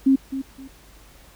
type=tone with echo; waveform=sine; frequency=268.5 Hz; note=C4; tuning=45 cents sharp; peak=-12 dBFS; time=0.06-0.16 s; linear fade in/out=10 ms; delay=260 ms; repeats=2; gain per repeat=-12 dB; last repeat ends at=0.68 s; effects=added 50 Hz sine -51 dBFS peak until 1.35 s + pink hiss -51 dBFS RMS until 1.35 s